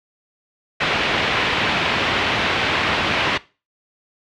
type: low-pass noise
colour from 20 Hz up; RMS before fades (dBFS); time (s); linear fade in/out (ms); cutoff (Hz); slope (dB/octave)
white; -20; 0.8-3.38; 10; 3200; 24
effects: noise-tail reverb RT60 0.3 s tail -19 dB re dry + high-pass 60 Hz 12 dB/octave